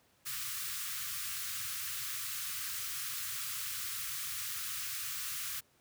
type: band-stop noise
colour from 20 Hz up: white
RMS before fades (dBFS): -39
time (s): 0.25-5.61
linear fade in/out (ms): 20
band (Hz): 140 to 1100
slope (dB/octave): 96
effects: pink hiss -69 dBFS RMS until 5.8 s + high-pass 80 Hz 12 dB/octave